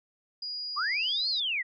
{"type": "tone", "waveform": "sine", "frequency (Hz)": 4884, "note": "D#8", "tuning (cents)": -33, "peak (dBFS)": -33, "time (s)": [0.42, 1.4], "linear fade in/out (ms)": 5}
{"type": "linear two-way sweep", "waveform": "sine", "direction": "up then down", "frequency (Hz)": [1049, 4435, 1858], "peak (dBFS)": -27, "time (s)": [0.76, 1.63], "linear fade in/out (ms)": 20, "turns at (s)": 1.29}
{"effects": []}